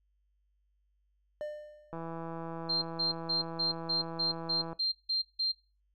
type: tone with exponential decay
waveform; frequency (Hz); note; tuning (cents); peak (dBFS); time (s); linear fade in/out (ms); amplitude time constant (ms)
triangle; 600; D5; +37; -31; 1.41-2.15; 0; 160
type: click train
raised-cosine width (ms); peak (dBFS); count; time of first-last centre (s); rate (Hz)
1; -27; 463; 1.93-4.73; 165
type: tone bursts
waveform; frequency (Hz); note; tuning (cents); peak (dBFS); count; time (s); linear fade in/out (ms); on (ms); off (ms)
sine; 4172; C8; -6; -28; 10; 2.69-5.52; 10; 130; 170
effects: noise-tail reverb RT60 0.3 s tail -19 dB re dry + added 50 Hz sine -70 dBFS peak until 5.94 s